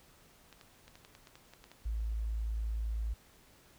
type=clicks; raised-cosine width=0.2 ms; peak=-35 dBFS; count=11; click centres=0.527 / 0.612 / 0.88 / 0.955 / 1.049 / 1.151 / 1.272 / 1.355 / 1.536 / 1.641 / 1.716 s
type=tone; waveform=sine; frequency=55 Hz; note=A1; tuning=in tune; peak=-32 dBFS; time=1.85-3.14 s; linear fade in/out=10 ms
effects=pink hiss -62 dBFS RMS until 3.78 s